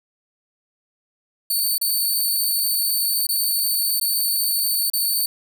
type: tone with dropouts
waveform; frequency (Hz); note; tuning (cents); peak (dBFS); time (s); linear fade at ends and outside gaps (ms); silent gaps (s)
5% pulse; 4513; C#8; +30; -12; 1.5-5.26; 5; 1.781-1.813 / 3.269-3.289 / 4-4.012 / 4.901-4.934
effects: none